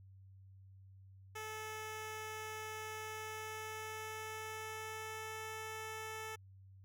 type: tone with pitch glide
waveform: 10% pulse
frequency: 434.4 to 438.7 Hz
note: A4 to A4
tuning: -22 to -5 cents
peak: -35 dBFS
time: 1.35-6.36 s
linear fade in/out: 10 ms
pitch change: +17 cents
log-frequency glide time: 2.92-5.41 s
effects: added 96 Hz sine -56 dBFS peak until 6.84 s